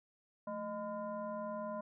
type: tone with frequency modulation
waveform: sine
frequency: 617 Hz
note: D#5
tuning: 15 cents flat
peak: -38 dBFS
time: 0.47-1.81 s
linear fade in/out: 5 ms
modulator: 398 Hz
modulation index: 1.1
effects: none